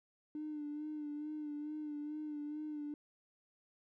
triangle tone with vibrato, 299.7 Hz, D4, 35 cents sharp, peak -36 dBFS, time 0.35-2.94 s, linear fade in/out 2 ms, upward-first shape sine, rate 2.3 Hz, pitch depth 37 cents each way, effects tanh soft clip ceiling -37 dBFS

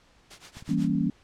white noise with tremolo, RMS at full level -41 dBFS, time 0.3-0.9 s, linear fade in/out 10 ms, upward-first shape triangle, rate 8.1 Hz, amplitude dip 100%
click train, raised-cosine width 5 ms, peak -32 dBFS, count 10, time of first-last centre 0.57-1.065 s, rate 18.2 Hz
sine chord, E diminished seventh, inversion none, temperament equal, 164.81 / 196 / 233.1 / 277.2 Hz, E3 / G3 / Bb3 / Db4, 0 / 0 / 0 / 0 cents, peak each -28 dBFS, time 0.69-1.1 s, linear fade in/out 5 ms
effects pink hiss -60 dBFS RMS until 1.23 s + low-pass 6000 Hz 12 dB/octave

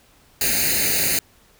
white noise with comb filter, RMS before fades -20 dBFS, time 0.41-1.19 s, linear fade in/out 2 ms, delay 0.45 ms, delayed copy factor +0.85, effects pink hiss -55 dBFS RMS until 1.59 s

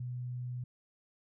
sine tone, 124 Hz, B2, 7 cents sharp, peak -36 dBFS, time 0-0.64 s, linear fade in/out 5 ms, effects none

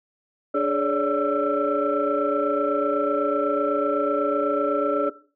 sine tone cluster, 292 / 419.6 / 558 / 586 / 1335 Hz, D4 / G#4 / C#5 / D5 / E6, -10 / +18 / +11 / -4 / +22 cents, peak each -25 dBFS, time 0.54-5.1 s, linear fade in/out 10 ms, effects noise-tail reverb RT60 0.4 s tail -17 dB re dry + tanh soft clip ceiling -12 dBFS

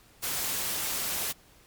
white noise, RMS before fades -31 dBFS, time 0.22-1.33 s, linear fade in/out 20 ms, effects pink hiss -58 dBFS RMS until 1.66 s + MP3 96 kbps

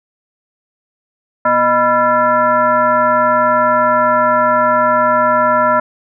sine tone with frequency modulation, 987.8 Hz, B5, in tune, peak -9 dBFS, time 1.45-5.8 s, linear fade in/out 5 ms, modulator 372 Hz, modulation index 1.4, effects none

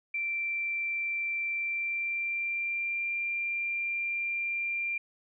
sine tone with pitch glide, 2349 to 2379 Hz, D7 to D7, 0 to +22 cents, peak -29 dBFS, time 0.14-4.98 s, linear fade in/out 5 ms, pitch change +22 cents, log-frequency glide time 1.54-3.1 s, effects none

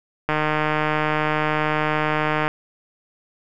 click train, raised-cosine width 0.5 ms, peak -6 dBFS, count 336, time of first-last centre 0.29-2.48 s, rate 153 Hz, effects none

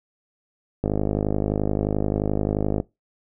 click train, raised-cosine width 2 ms, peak -9 dBFS, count 102, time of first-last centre 0.84-2.801 s, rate 51.5 Hz, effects noise-tail reverb RT60 0.2 s tail -21 dB re dry

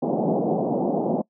pink band-pass noise, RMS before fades -23 dBFS, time 0.02-1.22 s, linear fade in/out 10 ms, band 160 to 790 Hz, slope 48 dB/octave, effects noise-tail reverb RT60 0.1 s tail -23 dB re dry

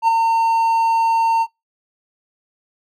triangle tone with ADSR envelope, 910 Hz, A#5, 42 cents flat, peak -7 dBFS, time 0.02-1.47 s, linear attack 60 ms, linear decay 10 ms, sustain -4 dB, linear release 54 ms, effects noise-tail reverb RT60 0.2 s tail -24 dB re dry

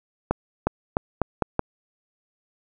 accelerating click train, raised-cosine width 1 ms, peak -6 dBFS, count 6, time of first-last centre 0.31-1.593 s, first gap 360 ms, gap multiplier 0.83, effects none

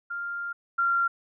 sine tone pair in turn, 1396.9 / 1380.9 Hz, F6 / F6, 0 / -20 cents, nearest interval unison, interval 20 cents, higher first, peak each -30 / -21 dBFS, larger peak second, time 0.1-0.53 / 0.78-1.08 s, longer first, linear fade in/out 10 ms, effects none

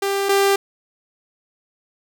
sawtooth tone pair in turn, 395.7 / 395.7 Hz, G4 / G4, +16 / +16 cents, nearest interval unison, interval 0 cents, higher neither, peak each -15 / -10 dBFS, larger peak second, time 0.02-0.29 / 0.29-0.56 s, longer neither, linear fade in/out 5 ms, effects none

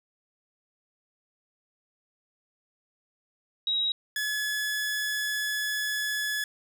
sine / sawtooth tone pair in turn, 3828 / 1705.2 Hz, A#7 / G#6, +45 / +45 cents, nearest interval octave + major second, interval 1400 cents, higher first, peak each -24 dBFS, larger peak neither, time 3.67-3.92 / 4.16-6.44 s, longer second, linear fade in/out 2 ms, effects none

